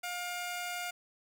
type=tone pair together; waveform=15% pulse; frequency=710.9 / 2380 Hz; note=F5 / D7; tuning=+31 / +22 cents; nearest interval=octave + major sixth; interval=2091 cents; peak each=-30 / -38 dBFS; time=0.03-0.91 s; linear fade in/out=10 ms; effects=10-bit